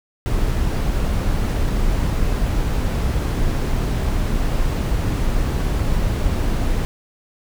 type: noise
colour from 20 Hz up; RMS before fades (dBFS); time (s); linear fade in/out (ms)
brown; -19; 0.26-6.85; 0
effects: none